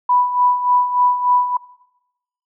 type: tone with tremolo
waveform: sine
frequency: 987.8 Hz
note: B5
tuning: in tune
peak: -10 dBFS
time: 0.09-1.57 s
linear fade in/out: 5 ms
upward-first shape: sine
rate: 3.4 Hz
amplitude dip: 70%
effects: noise-tail reverb RT60 0.9 s tail -19 dB re dry